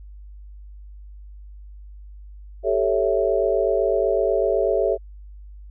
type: chord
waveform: sine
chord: A dominant seventh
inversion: third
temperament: equal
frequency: 392 / 440 / 554.4 / 659.3 Hz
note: G4 / A4 / C#5 / E5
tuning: 0 / 0 / 0 / 0 cents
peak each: -23 dBFS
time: 2.63-4.98 s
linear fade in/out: 50 ms
effects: added 50 Hz sine -38 dBFS peak until 5.7 s